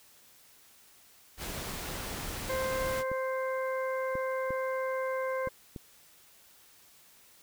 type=noise; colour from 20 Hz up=pink; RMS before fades=-38 dBFS; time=1.37-3.04 s; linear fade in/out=50 ms
type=harmonic tone; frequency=523.3 Hz; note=C5; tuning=in tune; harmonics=1 / 2 / 3 / 4; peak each=-31 / -37 / -41 / -43 dBFS; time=2.49-5.49 s; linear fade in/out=10 ms
type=clicks; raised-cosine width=3 ms; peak=-27 dBFS; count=5; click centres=3.116 / 4.154 / 4.506 / 5.473 / 5.762 s
effects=white hiss -59 dBFS RMS until 7.42 s